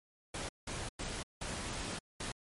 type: noise bursts at uneven times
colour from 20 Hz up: pink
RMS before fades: -40 dBFS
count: 5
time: 0.34-0.49 / 0.67-0.89 / 0.99-1.23 / 1.41-1.99 / 2.2-2.32 s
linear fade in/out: 5 ms
effects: MP3 48 kbps